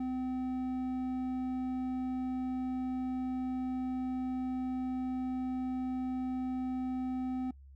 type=tone with hard clipping; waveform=sine; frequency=256.1 Hz; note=C4; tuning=37 cents flat; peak=-34 dBFS; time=0-7.51 s; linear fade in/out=5 ms; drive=6 dB; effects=noise-tail reverb RT60 0.1 s tail -22 dB re dry + added 68 Hz sine -51 dBFS peak until 7.75 s